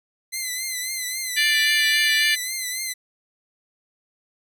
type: tone with vibrato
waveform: 10% pulse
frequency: 2044 Hz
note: C7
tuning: 41 cents flat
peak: -17 dBFS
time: 0.32-2.94 s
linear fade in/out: 20 ms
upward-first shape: triangle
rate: 3.7 Hz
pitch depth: 68 cents each way
type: harmonic tone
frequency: 587.3 Hz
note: D5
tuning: in tune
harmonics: 3 / 4 / 5 / 6 / 7 / 8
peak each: -21 / -23 / -25 / -27 / -28 / -29 dBFS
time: 1.36-2.36 s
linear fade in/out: 20 ms
effects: none